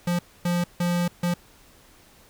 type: tone bursts at uneven times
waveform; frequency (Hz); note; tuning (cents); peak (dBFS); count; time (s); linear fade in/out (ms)
square; 174.9; F3; +3; -22; 4; 0.07-0.19 / 0.45-0.64 / 0.8-1.08 / 1.23-1.34; 5
effects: pink hiss -54 dBFS RMS until 2.29 s